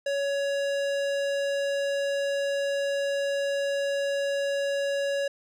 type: tone with hard clipping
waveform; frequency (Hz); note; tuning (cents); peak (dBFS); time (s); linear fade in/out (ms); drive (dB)
sine; 560; C#5; +18; -27; 0.06-5.28; 5; 18
effects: none